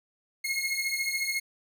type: beating tone pair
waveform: sawtooth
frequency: 2154 / 2168 Hz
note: C7 / C#7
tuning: +50 / -39 cents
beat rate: 14 Hz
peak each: -27 / -28 dBFS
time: 0.44-1.4 s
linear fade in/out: 10 ms
effects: none